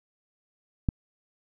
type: click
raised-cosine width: 5 ms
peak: -11 dBFS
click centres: 0.888 s
effects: none